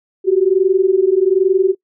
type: tone pair together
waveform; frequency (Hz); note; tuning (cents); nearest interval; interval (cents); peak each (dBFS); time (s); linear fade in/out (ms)
sine; 367.8 / 389; F#4 / G4; -10 / -13; minor second; 97; -13; 0.24-1.75; 50
effects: noise-tail reverb RT60 0.1 s tail -23 dB re dry